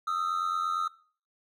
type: tone pair together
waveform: triangle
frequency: 1244.5 / 1333.2 Hz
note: D#6 / E6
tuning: 0 / +19 cents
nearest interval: minor second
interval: 119 cents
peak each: -28 / -29 dBFS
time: 0.07-0.88 s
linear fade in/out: 5 ms
effects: noise-tail reverb RT60 0.5 s tail -22 dB re dry